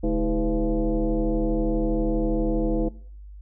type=tone with frequency modulation; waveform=sine; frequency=142.4 Hz; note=C#3; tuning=47 cents sharp; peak=-20 dBFS; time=0.03-2.89 s; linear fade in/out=10 ms; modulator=180 Hz; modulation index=2.1; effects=noise-tail reverb RT60 0.6 s tail -22 dB re dry + added 50 Hz sine -39 dBFS peak until 3.41 s